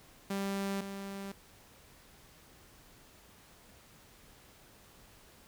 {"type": "tone pair in turn", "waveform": "sawtooth", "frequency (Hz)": [196.9, 196.9], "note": ["G3", "G3"], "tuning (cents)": [8, 8], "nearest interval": "unison", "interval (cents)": 0, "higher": "neither", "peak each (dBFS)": [-29, -36], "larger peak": "first", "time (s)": [[0.3, 0.81], [0.81, 1.32]], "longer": "neither", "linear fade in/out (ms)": 5, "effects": ["pink hiss -59 dBFS RMS until 5.47 s"]}